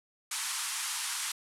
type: band-pass noise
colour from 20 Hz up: white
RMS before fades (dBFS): -35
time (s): 0.31-1.32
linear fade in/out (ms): 5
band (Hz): 880 to 11000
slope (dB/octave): 48
effects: none